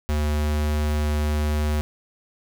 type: tone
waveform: square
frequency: 75.1 Hz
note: D2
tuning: 39 cents sharp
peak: -21 dBFS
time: 0.09-1.81 s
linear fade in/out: 0 ms
effects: none